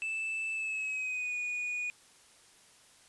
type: tone with pitch glide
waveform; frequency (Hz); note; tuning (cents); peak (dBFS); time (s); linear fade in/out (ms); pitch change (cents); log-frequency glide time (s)
triangle; 2637 to 2460; E7 to D#7; 0 to -20; -31; 0.02-1.9; 0; -120; 0.53-1.36
effects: white hiss -60 dBFS RMS until 3.08 s + resampled to 24000 Hz